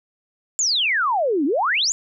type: exponential two-way sweep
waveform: sine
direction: down then up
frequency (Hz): 7380 to 262.2 to 7380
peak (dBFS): -17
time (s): 0.59-1.92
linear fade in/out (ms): 0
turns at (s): 1.45
effects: none